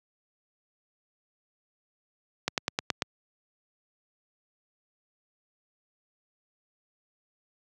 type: slowing click train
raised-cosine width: 0.2 ms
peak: -8 dBFS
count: 6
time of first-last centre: 2.48-3.022 s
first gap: 98 ms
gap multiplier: 1.05
effects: high-pass 100 Hz 12 dB/octave